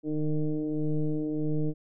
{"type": "tone with frequency modulation", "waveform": "sine", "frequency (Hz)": 152.2, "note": "D#3", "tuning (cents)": -38, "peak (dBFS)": -25, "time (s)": [0.03, 1.74], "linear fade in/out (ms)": 50, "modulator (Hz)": 153, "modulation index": 1.7, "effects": []}